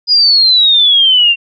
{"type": "exponential sweep", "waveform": "sine", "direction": "down", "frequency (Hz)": [4978, 2735], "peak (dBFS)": -5, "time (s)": [0.07, 1.36], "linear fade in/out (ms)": 50, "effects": []}